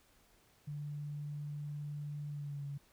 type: tone with pitch glide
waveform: sine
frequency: 146.83 to 141.58 Hz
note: D3 to C#3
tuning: 0 to +37 cents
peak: -39 dBFS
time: 0.67-2.78 s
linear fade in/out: 10 ms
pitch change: -63 cents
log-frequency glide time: 2.28-2.64 s
effects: pink hiss -68 dBFS RMS until 2.92 s